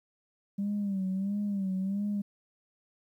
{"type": "tone with vibrato", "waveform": "sine", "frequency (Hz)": 196.8, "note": "G3", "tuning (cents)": 7, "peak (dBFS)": -27, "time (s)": [0.58, 2.22], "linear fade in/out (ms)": 10, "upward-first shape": "sine", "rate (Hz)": 1.5, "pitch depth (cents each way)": 82, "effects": ["tanh soft clip ceiling -25 dBFS", "11-bit"]}